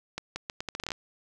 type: accelerating click train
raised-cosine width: 0.2 ms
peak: -16 dBFS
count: 12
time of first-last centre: 0.18-0.918 s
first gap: 180 ms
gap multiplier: 0.77
effects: none